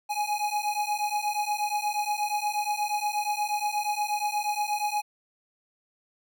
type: beating tone pair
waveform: square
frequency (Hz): 830.6 / 839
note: G#5 / G#5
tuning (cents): 0 / +17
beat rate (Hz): 8.4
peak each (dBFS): -30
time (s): 0.09-5.02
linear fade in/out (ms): 20
effects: none